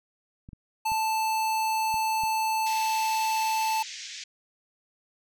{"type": "clicks", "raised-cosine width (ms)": 5, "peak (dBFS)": -31, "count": 5, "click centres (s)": [0.489, 0.532, 0.919, 1.942, 2.236]}
{"type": "tone", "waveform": "square", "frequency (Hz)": 880, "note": "A5", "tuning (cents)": 0, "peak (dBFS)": -25, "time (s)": [0.85, 3.83], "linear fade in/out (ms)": 10}
{"type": "band-pass noise", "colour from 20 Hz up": "white", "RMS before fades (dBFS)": -40, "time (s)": [2.66, 4.24], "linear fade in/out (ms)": 5, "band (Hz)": [1800, 6700], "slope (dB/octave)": 48}
{"effects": []}